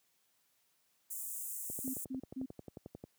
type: high-pass noise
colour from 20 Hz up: pink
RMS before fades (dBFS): -42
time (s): 1.1-2.05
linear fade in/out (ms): 10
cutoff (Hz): 7300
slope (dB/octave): 48
type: click train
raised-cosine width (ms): 2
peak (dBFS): -32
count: 16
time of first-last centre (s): 1.7-3.039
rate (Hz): 11.2
type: tone bursts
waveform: sine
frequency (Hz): 261.6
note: C4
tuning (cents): 0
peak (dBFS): -37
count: 3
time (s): 1.84-2.46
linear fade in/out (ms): 10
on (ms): 100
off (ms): 160
effects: white hiss -75 dBFS RMS until 3.18 s + high-pass 80 Hz 12 dB/octave